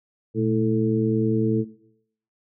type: harmonic tone with a mistuned harmonic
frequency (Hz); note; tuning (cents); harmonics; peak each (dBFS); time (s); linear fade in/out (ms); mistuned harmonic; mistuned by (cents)
110; A2; 0; 1 / 2 / 3 / 4; -25 / -25 / -25 / -25; 0.34-1.65; 50; 1; +130
effects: noise-tail reverb RT60 0.7 s tail -18 dB re dry